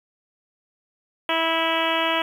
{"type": "harmonic tone", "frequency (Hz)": 327.1, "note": "E4", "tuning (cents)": -13, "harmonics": [1, 2, 3, 4, 5, 6, 7, 8, 9, 10], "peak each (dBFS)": [-30, -26, -26, -29, -31, -31, -31, -30, -29, -31], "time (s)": [1.29, 2.22], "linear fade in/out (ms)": 2, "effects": ["8-bit"]}